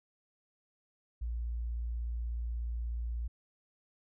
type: tone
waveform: sine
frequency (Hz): 58.27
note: A#1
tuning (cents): 0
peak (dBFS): -33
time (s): 1.21-3.28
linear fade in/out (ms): 10
effects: none